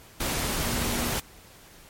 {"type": "tone in noise", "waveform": "sine", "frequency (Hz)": 238.4, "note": "A#3", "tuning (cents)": 39, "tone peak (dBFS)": -32, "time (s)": [0.66, 1.11], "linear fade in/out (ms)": 5, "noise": "pink", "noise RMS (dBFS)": -28, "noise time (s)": [0.2, 1.2], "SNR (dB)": -7, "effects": ["pink hiss -51 dBFS RMS until 1.89 s", "MP3 64 kbps"]}